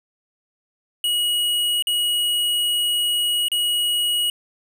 square tone with dropouts, 2905 Hz, F#7, 32 cents flat, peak -19 dBFS, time 1.04-4.3 s, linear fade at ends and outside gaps 2 ms, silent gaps 1.824-1.87 / 3.484-3.517 s, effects none

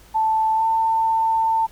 sine tone with pitch glide, 880 to 895.9 Hz, A5 to A5, 0 to +31 cents, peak -16 dBFS, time 0.14-1.67 s, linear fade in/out 20 ms, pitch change +31 cents, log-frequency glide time 0.55-0.64 s, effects added 52 Hz sine -51 dBFS peak until 1.71 s + pink hiss -50 dBFS RMS until 1.71 s

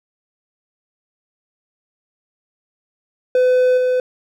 triangle tone with level steps, 505 Hz, B4, 39 cents sharp, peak -9 / -12 dBFS, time 3.35-4 s, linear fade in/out 2 ms, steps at 3.77 s, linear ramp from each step 10 ms, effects none

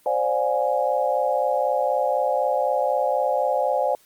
sine chord, D half-diminished seventh, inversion third, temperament equal with one note detuned, 523.3 / 587.3 / 714.4 / 830.6 Hz, C5 / D5 / F5 / Ab5, 0 / 0 / +39 / 0 cents, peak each -24 / -24 / -26 / -25 dBFS, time 0.06-3.95 s, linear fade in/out 2 ms, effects white hiss -57 dBFS RMS until 4.05 s + Opus 24 kbps

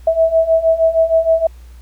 sine beating tone pair, 648 / 654.4 Hz, E5 / E5, -30 / -13 cents, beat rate 6.4 Hz, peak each -15 / -12 dBFS, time 0.07-1.47 s, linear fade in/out 5 ms, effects added 60 Hz sine -35 dBFS peak until 1.81 s + pink hiss -52 dBFS RMS until 1.81 s

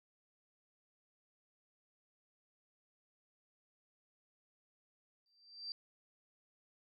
sine tone with exponential growth, 4690 Hz, D8, 3 cents flat, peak -38 dBFS, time 5.26-5.72 s, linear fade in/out 1 ms, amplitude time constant 99 ms, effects none

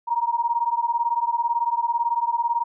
sine beating tone pair, 932.3 / 950.3 Hz, A#5 / A#5, 0 / +33 cents, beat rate 18 Hz, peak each -23 dBFS, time 0.07-2.64 s, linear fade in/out 20 ms, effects none

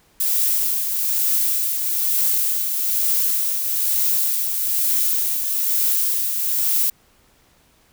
violet noise with tremolo, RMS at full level -18 dBFS, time 0.2-6.9 s, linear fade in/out 5 ms, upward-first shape triangle, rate 1.1 Hz, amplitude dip 45%, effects pink hiss -57 dBFS RMS until 7.92 s

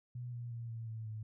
sine tone with pitch steps, 122.5 / 119.63 / 116.83 / 114.1 / 111.43 / 108.82 Hz, B2 / A#2 / A#2 / A#2 / A2 / A2, -14 / +45 / +4 / -37 / +22 / -19 cents, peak -40 dBFS, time 0.15-1.23 s, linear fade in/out 5 ms, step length 180 ms, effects none

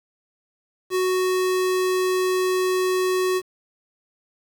square tone, 370 Hz, F#4, in tune, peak -20 dBFS, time 0.9-3.42 s, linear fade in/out 50 ms, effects 8-bit

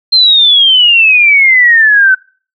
sine exponential sweep, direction down, 4186 to 1507 Hz, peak -3 dBFS, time 0.12-2.15 s, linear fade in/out 10 ms, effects noise-tail reverb RT60 0.4 s tail -24 dB re dry

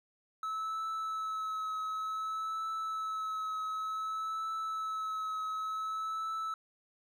triangle tone with vibrato, 1298 Hz, E6, 27 cents flat, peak -32 dBFS, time 0.43-6.54 s, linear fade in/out 2 ms, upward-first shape triangle, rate 0.55 Hz, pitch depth 22 cents each way, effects none

